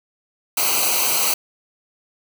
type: noise with comb filter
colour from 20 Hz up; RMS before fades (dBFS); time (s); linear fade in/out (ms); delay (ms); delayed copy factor
white; -19; 0.57-1.34; 5; 0.57; -0.85
effects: none